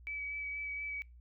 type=tone with vibrato; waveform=sine; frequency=2287 Hz; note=D7; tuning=47 cents flat; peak=-37 dBFS; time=0.07-1.02 s; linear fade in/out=0 ms; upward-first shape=sine; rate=4.2 Hz; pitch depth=14 cents each way; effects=noise-tail reverb RT60 0.3 s tail -26 dB re dry + added 60 Hz sine -53 dBFS peak until 1.2 s